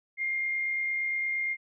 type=tone with amplitude modulation; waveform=sine; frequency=2118 Hz; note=C7; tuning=21 cents sharp; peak=-26 dBFS; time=0.17-1.57 s; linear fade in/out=50 ms; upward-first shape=sine; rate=68.6 Hz; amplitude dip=25%; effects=none